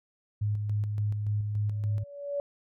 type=tone with tremolo; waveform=sine; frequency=104.5 Hz; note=G#2; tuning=11 cents sharp; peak=-25 dBFS; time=0.41-2.04 s; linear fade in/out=10 ms; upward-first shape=square; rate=3.5 Hz; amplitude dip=35%
type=tone with exponential growth; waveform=sine; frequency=570 Hz; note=C#5; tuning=48 cents sharp; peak=-26 dBFS; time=1.71-2.4 s; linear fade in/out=1 ms; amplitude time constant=150 ms
effects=none